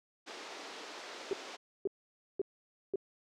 pink band-pass noise, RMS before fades -47 dBFS, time 0.26-1.57 s, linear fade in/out 20 ms, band 330 to 6100 Hz, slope 24 dB/octave
sine tone bursts, 392 Hz, G4, in tune, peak -29 dBFS, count 4, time 1.31-2.958 s, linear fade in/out 2 ms, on 22 ms, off 520 ms
effects none

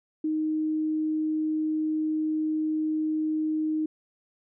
sine tone, 311.1 Hz, D#4, in tune, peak -24 dBFS, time 0.24-3.86 s, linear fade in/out 5 ms, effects none

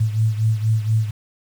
sine beating tone pair, 109.1 / 113.3 Hz, A2 / A#2, -14 / -49 cents, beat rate 4.2 Hz, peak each -17 / -22 dBFS, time 0-1.11 s, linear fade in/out 10 ms, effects 7-bit

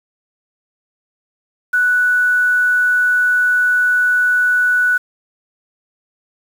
sine tone with quantisation, 1480 Hz, F#6, in tune, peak -11 dBFS, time 1.73-4.98 s, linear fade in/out 10 ms, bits 6, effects none

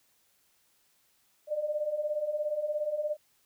sine beating tone pair, 587.3 / 604.3 Hz, D5 / D5, 0 / +49 cents, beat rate 17 Hz, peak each -35 / -30 dBFS, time 1.47-3.17 s, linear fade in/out 50 ms, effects white hiss -69 dBFS RMS until 3.45 s

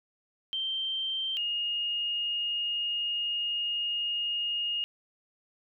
sine tone pair in turn, 3136 / 2852 Hz, G7 / F7, 0 / +36 cents, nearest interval major second, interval 164 cents, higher first, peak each -29 / -28 dBFS, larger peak second, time 0.53-1.37 / 1.37-4.84 s, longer second, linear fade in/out 0 ms, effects none

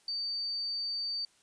sine tone, 4600 Hz, D8, 37 cents flat, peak -32 dBFS, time 0.08-1.25 s, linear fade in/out 2 ms, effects white hiss -66 dBFS RMS until 1.42 s + resampled to 22050 Hz

